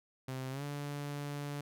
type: tone with pitch glide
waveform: sawtooth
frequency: 130.81 to 144.31 Hz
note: C3 to D3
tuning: 0 to -30 cents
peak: -34 dBFS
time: 0.28-1.61 s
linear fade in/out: 5 ms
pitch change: +170 cents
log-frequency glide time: 0.5-0.63 s
effects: none